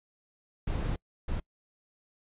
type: noise bursts at uneven times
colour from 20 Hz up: brown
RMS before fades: -31 dBFS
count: 2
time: 0.67-0.96 / 1.28-1.4 s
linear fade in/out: 5 ms
effects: noise-tail reverb RT60 0.1 s tail -26 dB re dry + resampled to 8000 Hz